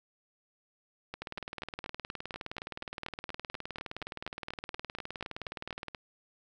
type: two click trains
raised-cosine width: 0.3 ms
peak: -23 / -22 dBFS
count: 21 / 91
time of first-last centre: 1.14-5.948 / 1.22-5.883 s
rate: 4.16 / 19.3 Hz
effects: none